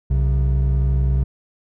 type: tone pair together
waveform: triangle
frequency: 63.6 / 134.5 Hz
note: C2 / C3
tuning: -48 / +48 cents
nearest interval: octave + minor second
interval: 1296 cents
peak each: -14 / -19 dBFS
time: 0.1-1.24 s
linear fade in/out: 10 ms
effects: none